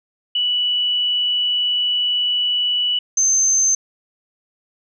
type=tone pair in turn; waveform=sine; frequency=2954 / 6256 Hz; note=F#7 / G8; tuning=-3 / -4 cents; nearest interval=octave + minor second; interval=1299 cents; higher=second; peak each=-16 / -13 dBFS; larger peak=second; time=0.35-2.99 / 3.17-3.75 s; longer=first; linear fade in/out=5 ms; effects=none